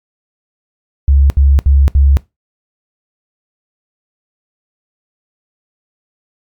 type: tone bursts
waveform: sine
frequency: 69.3 Hz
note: C#2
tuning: in tune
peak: -5 dBFS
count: 4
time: 1.08-2.17 s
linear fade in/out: 0 ms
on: 220 ms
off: 70 ms
effects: noise-tail reverb RT60 0.2 s tail -20 dB re dry + MP3 96 kbps